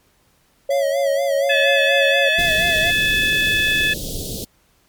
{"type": "tone with tremolo", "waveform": "sine", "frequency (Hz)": 554.4, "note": "C#5", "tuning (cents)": 0, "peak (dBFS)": -15, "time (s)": [0.69, 2.29], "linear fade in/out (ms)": 5, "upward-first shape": "triangle", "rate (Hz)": 3.2, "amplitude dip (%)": 30}
{"type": "tone with vibrato", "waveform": "square", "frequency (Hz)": 660, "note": "E5", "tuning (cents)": 2, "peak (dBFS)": -23, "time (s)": [0.7, 2.91], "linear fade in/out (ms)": 10, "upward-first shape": "sine", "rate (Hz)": 4.2, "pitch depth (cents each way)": 93}
{"type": "harmonic tone", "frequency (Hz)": 863, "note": "A5", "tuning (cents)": -34, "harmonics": [2, 3, 4], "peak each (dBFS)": [-18, -20, -21], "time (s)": [1.49, 3.94], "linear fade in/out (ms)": 10}
{"type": "band-stop noise", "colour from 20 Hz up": "pink", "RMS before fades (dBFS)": -27, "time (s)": [2.38, 4.45], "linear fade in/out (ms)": 10, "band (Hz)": [620, 3300], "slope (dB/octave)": 48}
{"effects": ["pink hiss -59 dBFS RMS until 4.88 s", "MP3 96 kbps"]}